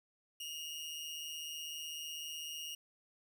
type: tone with amplitude modulation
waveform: sawtooth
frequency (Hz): 2854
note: F7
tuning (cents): +37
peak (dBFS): -36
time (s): 0.4-2.75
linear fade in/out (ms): 5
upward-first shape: sine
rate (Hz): 156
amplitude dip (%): 55
effects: none